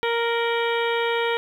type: harmonic tone with a mistuned harmonic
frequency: 466.2 Hz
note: A#4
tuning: in tune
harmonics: 1 / 2 / 3 / 4 / 5 / 6 / 7 / 8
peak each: -23 / -27 / -31 / -31 / -31 / -36 / -35 / -37 dBFS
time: 0.03-1.37 s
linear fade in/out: 0 ms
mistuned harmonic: 6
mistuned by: +94 cents
effects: 9-bit